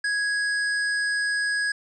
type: tone with hard clipping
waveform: sine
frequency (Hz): 1661.2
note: G#6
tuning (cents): 0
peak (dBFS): -24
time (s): 0.04-1.72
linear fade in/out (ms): 5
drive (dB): 16
effects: resampled to 22050 Hz